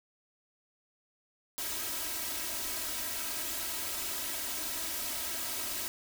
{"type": "noise with comb filter", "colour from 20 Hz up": "white", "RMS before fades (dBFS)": -36, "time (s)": [1.58, 5.88], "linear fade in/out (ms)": 0, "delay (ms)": 3.1, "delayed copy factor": 0.9, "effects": []}